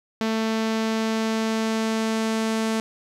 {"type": "tone with low-pass filter sweep", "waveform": "sawtooth", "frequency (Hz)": 222, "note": "A3", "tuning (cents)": 16, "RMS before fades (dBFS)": -24, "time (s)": [0.21, 2.8], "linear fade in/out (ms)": 0, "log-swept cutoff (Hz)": [5200, 8500], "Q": 1, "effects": ["9-bit"]}